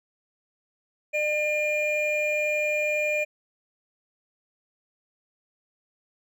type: tone pair together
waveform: triangle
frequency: 602 / 2410 Hz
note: D5 / D7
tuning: +43 / +44 cents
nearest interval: 2 octaves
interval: 2401 cents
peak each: -24 dBFS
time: 1.13-3.25 s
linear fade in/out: 20 ms
effects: none